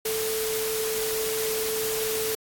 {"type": "tone in noise", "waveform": "sine", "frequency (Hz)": 440, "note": "A4", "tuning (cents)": 0, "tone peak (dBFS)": -27, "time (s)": [0.05, 2.35], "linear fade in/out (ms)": 5, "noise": "white", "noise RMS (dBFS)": -30, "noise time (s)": [0.05, 2.35], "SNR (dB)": 0, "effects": ["AAC 64 kbps"]}